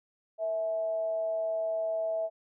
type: tone with frequency modulation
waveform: sine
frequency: 652 Hz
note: E5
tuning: 19 cents flat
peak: -28 dBFS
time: 0.38-2.3 s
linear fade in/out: 50 ms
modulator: 193 Hz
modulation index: 0.22
effects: none